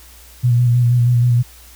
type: tone with vibrato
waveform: sine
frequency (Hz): 121.3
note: B2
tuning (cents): -31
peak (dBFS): -10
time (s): 0.43-1.43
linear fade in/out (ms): 20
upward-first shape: square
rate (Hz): 6.3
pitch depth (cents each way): 25
effects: added 60 Hz sine -43 dBFS peak until 1.75 s + white hiss -44 dBFS RMS until 1.75 s